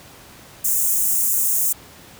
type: high-pass noise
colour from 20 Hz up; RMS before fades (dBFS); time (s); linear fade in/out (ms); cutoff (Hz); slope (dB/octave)
white; -19; 0.64-1.73; 10; 6600; 48
effects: pink hiss -44 dBFS RMS until 2.19 s + high-pass 60 Hz 12 dB/octave